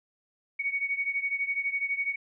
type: beating tone pair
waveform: sine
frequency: 2231 / 2243 Hz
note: C#7 / C#7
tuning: +11 / +20 cents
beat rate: 12 Hz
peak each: -29 / -32 dBFS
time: 0.59-2.16 s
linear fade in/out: 10 ms
effects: none